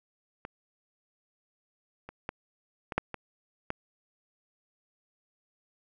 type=clicks; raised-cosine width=0.5 ms; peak=-23 / -27 / -18 / -20 / -10 / -21 / -16 dBFS; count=7; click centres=0.451 / 2.09 / 2.291 / 2.922 / 2.98 / 3.143 / 3.704 s; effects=none